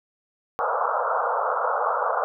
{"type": "band-pass noise", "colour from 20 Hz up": "white", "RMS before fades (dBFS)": -24, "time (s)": [0.59, 2.24], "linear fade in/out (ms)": 0, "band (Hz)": [460, 1400], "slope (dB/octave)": 96, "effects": []}